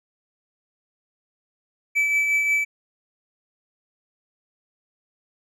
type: tone with tremolo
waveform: triangle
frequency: 2307 Hz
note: D7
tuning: 31 cents flat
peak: -15 dBFS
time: 1.95-2.65 s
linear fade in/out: 20 ms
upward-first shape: triangle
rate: 5.6 Hz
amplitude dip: 40%
effects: none